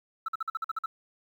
sine tone bursts, 1318.5 Hz, E6, in tune, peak -26 dBFS, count 9, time 0.26-0.86 s, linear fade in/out 5 ms, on 24 ms, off 48 ms, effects tanh soft clip ceiling -26 dBFS + 10-bit

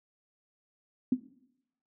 sine tone with exponential decay, 253.7 Hz, B3, 47 cents sharp, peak -18 dBFS, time 1.12-1.2 s, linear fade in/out 5 ms, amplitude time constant 16 ms, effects noise-tail reverb RT60 0.8 s tail -17 dB re dry

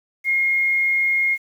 sine tone, 2143 Hz, C7, 41 cents sharp, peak -16 dBFS, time 0.24-1.38 s, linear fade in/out 50 ms, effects 8-bit

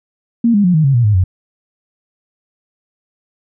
sine tone with pitch steps, 233.1 / 204.1 / 178.71 / 156.48 / 137.01 / 119.97 / 105.04 / 91.97 Hz, A#3 / G#3 / F3 / D#3 / C#3 / B2 / G#2 / F#2, 0 / -30 / +40 / +10 / -20 / -50 / +20 / -10 cents, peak -8 dBFS, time 0.44-1.24 s, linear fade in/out 5 ms, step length 100 ms, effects none

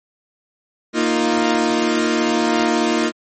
sawtooth chord, Bb suspended fourth, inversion none, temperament equal, 233.1 / 311.1 / 349.2 Hz, Bb3 / Eb4 / F4, 0 / 0 / 0 cents, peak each -16 dBFS, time 0.93-3.12 s, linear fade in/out 50 ms, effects MP3 32 kbps

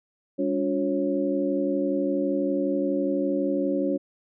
sine tone cluster, 200.9 / 286.1 / 358.2 / 547 Hz, G3 / D4 / F4 / C#5, +43 / -45 / +44 / -23 cents, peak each -32 / -25 / -29 / -28 dBFS, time 0.38-3.98 s, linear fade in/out 20 ms, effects none

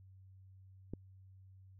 click, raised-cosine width 3 ms, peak -28 dBFS, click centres 0.936 s, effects added 95 Hz sine -56 dBFS peak until 1.79 s

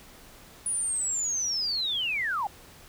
sine linear sweep, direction down, 9820 to 755 Hz, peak -26 dBFS, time 0.66-2.47 s, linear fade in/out 2 ms, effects pink hiss -51 dBFS RMS until 2.88 s

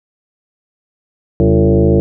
sine tone with frequency modulation, 131.7 Hz, C3, 12 cents sharp, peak -7 dBFS, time 1.4-2 s, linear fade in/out 0 ms, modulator 106 Hz, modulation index 3.6, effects none

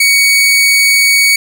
sawtooth tone, 2241 Hz, C#7, 18 cents sharp, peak -3 dBFS, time 0-1.36 s, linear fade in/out 5 ms, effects 7-bit

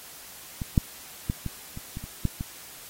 clicks, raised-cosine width 5 ms, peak -18 / -6 / -13 / -18 / -24 / -21 / -25 / -11 / -18 dBFS, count 9, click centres 0.618 / 0.778 / 1.299 / 1.463 / 1.774 / 1.971 / 2.04 / 2.253 / 2.409 s, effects white hiss -45 dBFS RMS until 2.89 s + AAC 48 kbps

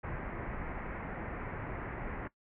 pink low-pass noise, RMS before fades -40 dBFS, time 0.03-2.28 s, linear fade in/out 10 ms, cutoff 2200 Hz, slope 48 dB/octave, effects noise-tail reverb RT60 0.1 s tail -18 dB re dry

